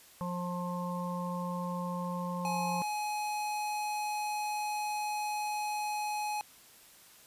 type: harmonic tone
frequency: 177.3 Hz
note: F3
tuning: 26 cents sharp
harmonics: 1 / 3 / 5 / 6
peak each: -35 / -41 / -42 / -40 dBFS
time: 0.21-2.82 s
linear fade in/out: 0 ms
type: tone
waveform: square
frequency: 841 Hz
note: G#5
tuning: 22 cents sharp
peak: -33 dBFS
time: 2.45-6.41 s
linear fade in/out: 0 ms
effects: white hiss -57 dBFS RMS until 7.26 s + resampled to 32000 Hz